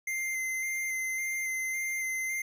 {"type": "tone with vibrato", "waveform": "square", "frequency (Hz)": 2082, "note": "C7", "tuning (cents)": -9, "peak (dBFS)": -31, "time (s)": [0.07, 2.42], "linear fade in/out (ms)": 5, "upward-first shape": "square", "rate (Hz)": 1.8, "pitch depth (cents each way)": 13, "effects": []}